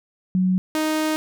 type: tone pair in turn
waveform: sine / sawtooth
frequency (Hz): 185 / 311.1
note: F#3 / D#4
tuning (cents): 0 / 0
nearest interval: major sixth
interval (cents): 900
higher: second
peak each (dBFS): -16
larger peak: neither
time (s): 0.35-0.58 / 0.75-1.16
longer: second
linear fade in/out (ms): 0
effects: none